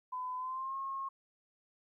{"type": "tone with pitch glide", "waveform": "sine", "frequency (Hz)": [1009, 1081.4], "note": ["B5", "C#6"], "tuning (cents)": [37, -43], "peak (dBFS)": -36, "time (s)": [0.12, 1.09], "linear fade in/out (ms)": 10, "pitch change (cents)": 120, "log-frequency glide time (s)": [0.37, 0.76], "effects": ["13-bit"]}